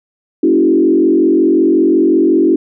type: tone with frequency modulation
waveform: sine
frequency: 327.7 Hz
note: E4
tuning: 10 cents flat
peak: -7 dBFS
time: 0.43-2.56 s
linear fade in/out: 5 ms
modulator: 45.5 Hz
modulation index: 1.3
effects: none